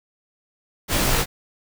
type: noise with comb filter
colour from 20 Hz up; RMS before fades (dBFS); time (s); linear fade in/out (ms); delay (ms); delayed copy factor
pink; -20; 0.88-1.26; 50; 18; -1
effects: none